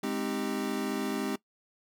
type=chord; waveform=square; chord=Ab major seventh; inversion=none; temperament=equal; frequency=207.7 / 261.6 / 311.1 / 392 Hz; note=Ab3 / C4 / Eb4 / G4; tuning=0 / 0 / 0 / 0 cents; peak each=-36 / -35 / -38 / -37 dBFS; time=0.03-1.36 s; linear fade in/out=5 ms; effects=noise-tail reverb RT60 0.1 s tail -20 dB re dry